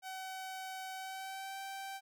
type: tone with pitch glide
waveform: sawtooth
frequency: 757 to 778.3 Hz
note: F#5 to G5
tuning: +39 to -13 cents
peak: -38 dBFS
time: 0.02-2.01 s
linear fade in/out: 50 ms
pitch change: +48 cents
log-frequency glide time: 0.93-1.59 s
effects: none